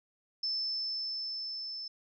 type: tone with level ramp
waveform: sine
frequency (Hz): 5274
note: E8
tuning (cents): 0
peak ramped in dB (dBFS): -30 to -38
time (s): 0.43-1.88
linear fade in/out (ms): 5
effects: none